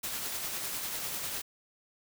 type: noise with tremolo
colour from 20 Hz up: white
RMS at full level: -35 dBFS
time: 0.03-1.42 s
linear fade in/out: 10 ms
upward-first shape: sine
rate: 10 Hz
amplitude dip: 30%
effects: none